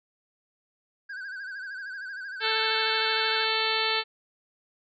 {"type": "tone with vibrato", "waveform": "triangle", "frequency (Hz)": 1564, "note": "G6", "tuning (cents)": -4, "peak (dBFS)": -33, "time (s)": [1.09, 3.45], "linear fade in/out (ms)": 10, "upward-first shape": "sine", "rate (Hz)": 13, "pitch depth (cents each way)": 89}
{"type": "harmonic tone", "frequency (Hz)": 441.7, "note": "A4", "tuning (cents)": 7, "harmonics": [1, 2, 3, 4, 5, 6, 7, 8, 9, 10], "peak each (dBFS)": [-33, -33, -33, -33, -33, -33, -33, -33, -33, -33], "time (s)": [2.4, 4.04], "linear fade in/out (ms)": 50}
{"effects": ["resampled to 16000 Hz"]}